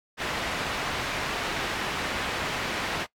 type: low-pass noise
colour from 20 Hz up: white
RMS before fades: -30 dBFS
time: 0.17-3.07 s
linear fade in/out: 50 ms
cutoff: 2500 Hz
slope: 12 dB/octave
effects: noise-tail reverb RT60 0.1 s tail -20 dB re dry + MP3 96 kbps